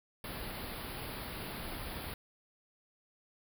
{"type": "band-stop noise", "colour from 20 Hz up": "pink", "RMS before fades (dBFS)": -42, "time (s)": [0.24, 2.14], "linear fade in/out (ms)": 2, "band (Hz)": [4900, 9800], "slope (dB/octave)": 96, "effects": []}